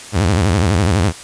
sawtooth tone with vibrato, 93 Hz, F#2, 9 cents sharp, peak -8 dBFS, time 0.12-1.13 s, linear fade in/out 50 ms, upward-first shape sine, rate 12 Hz, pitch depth 260 cents each way, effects white hiss -34 dBFS RMS until 1.23 s + resampled to 22050 Hz

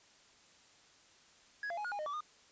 triangle tone with pitch steps, 1668 / 686 / 837 / 1442 / 819 / 612 / 1152 / 1222 Hz, G#6 / F5 / G#5 / F#6 / G#5 / D#5 / D6 / D#6, +7 / -31 / +13 / -45 / -24 / -29 / -34 / -32 cents, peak -35 dBFS, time 1.63-2.206 s, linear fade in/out 2 ms, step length 72 ms, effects white hiss -63 dBFS RMS until 2.51 s + resampled to 16000 Hz

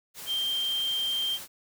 sine tone in noise, 3163 Hz, G7, 15 cents sharp, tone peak -26 dBFS, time 0.26-1.39 s, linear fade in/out 50 ms, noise white, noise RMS -41 dBFS, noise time 0.14-1.48 s, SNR +12 dB, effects none

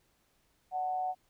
sine tone with amplitude modulation, 740 Hz, F#5, in tune, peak -28 dBFS, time 0.71-1.15 s, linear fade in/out 50 ms, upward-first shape sine, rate 151 Hz, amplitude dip 50%, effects pink hiss -72 dBFS RMS until 1.29 s

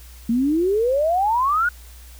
sine exponential sweep, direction up, 223.7 to 1486 Hz, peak -16 dBFS, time 0.29-1.69 s, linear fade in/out 5 ms, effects added 60 Hz sine -40 dBFS peak until 2.19 s + white hiss -48 dBFS RMS until 2.19 s

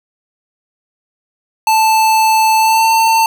square tone with pitch glide, 880 to 898 Hz, A5 to A5, 0 to +35 cents, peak -9 dBFS, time 1.67-3.26 s, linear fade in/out 2 ms, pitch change +35 cents, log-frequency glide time 2.58-2.89 s, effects none

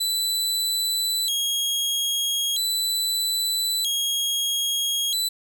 sawtooth tone with vibrato, 3615 Hz, A7, 46 cents sharp, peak -19 dBFS, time 0-5.29 s, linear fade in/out 10 ms, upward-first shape square, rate 0.39 Hz, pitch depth 170 cents each way, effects none

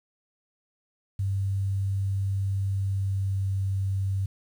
sine tone with pitch glide, 97.7 to 96.91 Hz, G2 to G2, -5 to -19 cents, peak -24 dBFS, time 1.19-4.26 s, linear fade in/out 5 ms, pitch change -14 cents, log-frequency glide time 2.68-3.52 s, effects 9-bit

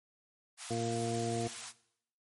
white high-pass noise, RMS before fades -43 dBFS, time 0.57-1.73 s, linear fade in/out 50 ms, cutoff 670 Hz, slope 48 dB/octave
harmonic tone, 115.9 Hz, A#2, 10 cents flat, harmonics 1 / 2 / 3 / 4 / 6, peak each -38 / -38 / -38 / -38 / -38 dBFS, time 0.7-1.48 s, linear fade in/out 10 ms
effects noise-tail reverb RT60 0.7 s tail -18 dB re dry + MP3 48 kbps

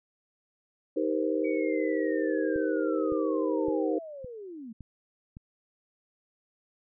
sine chord, C minor seventh, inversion first, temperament just, 314 / 392.4 / 470.9 / 523.3 Hz, Eb4 / G4 / Bb4 / C5, +16 / +2 / +18 / 0 cents, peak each -29 / -32 / -31 / -32 dBFS, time 0.96-3.99 s, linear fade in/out 10 ms
sine linear sweep, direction down, 2279 to 210.4 Hz, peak -39 dBFS, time 1.44-4.73 s, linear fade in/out 10 ms
click train, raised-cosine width 5 ms, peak -31 dBFS, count 6, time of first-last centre 2.56-5.369 s, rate 1.78 Hz
effects none

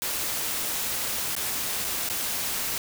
white noise with dropouts, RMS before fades -29 dBFS, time 0.02-2.78 s, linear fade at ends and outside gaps 0 ms, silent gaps 1.352-1.365 / 1.844-1.848 / 2.089-2.099 s, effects none

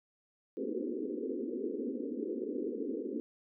pink band-pass noise, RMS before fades -37 dBFS, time 0.57-3.2 s, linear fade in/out 0 ms, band 230 to 490 Hz, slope 96 dB/octave, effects none

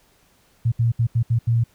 sine tone bursts at uneven times, 116.3 Hz, A#2, 4 cents flat, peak -15 dBFS, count 6, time 0.65-0.72 / 0.79-0.92 / 0.99-1.07 / 1.15-1.23 / 1.3-1.39 / 1.47-1.64 s, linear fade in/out 10 ms, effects pink hiss -59 dBFS RMS until 1.74 s

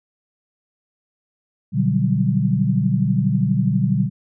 sine chord, G major seventh, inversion first, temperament just, 122.5 / 147 / 183.75 / 196 Hz, B2 / D3 / F#3 / G3, -14 / +2 / -12 / 0 cents, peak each -21 dBFS, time 1.72-4.1 s, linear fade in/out 50 ms, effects none

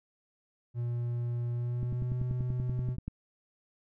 triangle tone with pitch glide, 119.8 to 124.89 Hz, A#2 to B2, +48 to +20 cents, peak -28 dBFS, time 0.74-2.97 s, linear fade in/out 50 ms, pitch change +72 cents, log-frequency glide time 1.53-2.19 s
click train, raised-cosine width 5 ms, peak -23 dBFS, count 14, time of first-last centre 1.83-3.08 s, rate 10.4 Hz
effects none

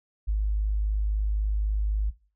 sine tone, 51.91 Hz, G#1, in tune, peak -22 dBFS, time 0.27-2.11 s, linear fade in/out 20 ms, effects noise-tail reverb RT60 0.4 s tail -21 dB re dry

